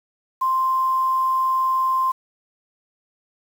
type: tone with quantisation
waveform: sine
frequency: 1046.5 Hz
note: C6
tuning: in tune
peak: -17 dBFS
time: 0.41-2.12 s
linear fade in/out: 10 ms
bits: 7
effects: none